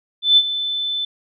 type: tone with ADSR envelope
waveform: sine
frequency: 3520 Hz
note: A7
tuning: in tune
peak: -7 dBFS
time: 0.22-1.05 s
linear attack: 150 ms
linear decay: 51 ms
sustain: -13 dB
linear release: 4 ms
effects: none